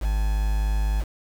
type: tone with quantisation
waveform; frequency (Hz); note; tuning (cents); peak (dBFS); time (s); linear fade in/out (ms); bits
triangle; 51.91; G#1; 0; -18; 0-1.05; 50; 6
effects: none